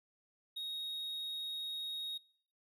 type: tone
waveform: triangle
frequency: 3755 Hz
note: A#7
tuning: 12 cents sharp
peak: -37 dBFS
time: 0.56-2.18 s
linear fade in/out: 10 ms
effects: noise-tail reverb RT60 0.6 s tail -24 dB re dry